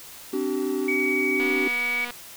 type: chord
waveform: triangle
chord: C suspended second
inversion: none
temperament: equal with one note detuned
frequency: 261.6 / 293.7 / 382.4 Hz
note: C4 / D4 / G4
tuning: 0 / 0 / -43 cents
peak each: -28 / -27 / -24 dBFS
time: 0.33-1.68 s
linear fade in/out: 5 ms
type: tone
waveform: sine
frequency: 2263 Hz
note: C#7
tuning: 35 cents sharp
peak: -23 dBFS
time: 0.88-2.05 s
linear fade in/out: 5 ms
type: click train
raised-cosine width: 0.3 ms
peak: -19 dBFS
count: 172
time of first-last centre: 1.4-2.107 s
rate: 242 Hz
effects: white hiss -43 dBFS RMS until 2.36 s